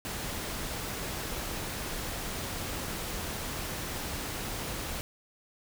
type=noise; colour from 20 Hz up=pink; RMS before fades=-36 dBFS; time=0.05-5.01 s; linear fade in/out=0 ms; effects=none